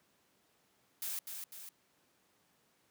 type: noise with echo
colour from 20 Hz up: blue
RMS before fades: -39 dBFS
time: 1.02-1.19 s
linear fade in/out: 2 ms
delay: 250 ms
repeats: 2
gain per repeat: -5 dB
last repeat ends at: 1.69 s
effects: pink hiss -72 dBFS RMS until 2.9 s + high-pass 150 Hz 12 dB/octave